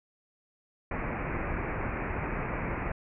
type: low-pass noise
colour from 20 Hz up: pink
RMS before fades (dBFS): -33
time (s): 0.91-2.92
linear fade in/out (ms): 5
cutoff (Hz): 2500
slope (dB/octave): 96
effects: none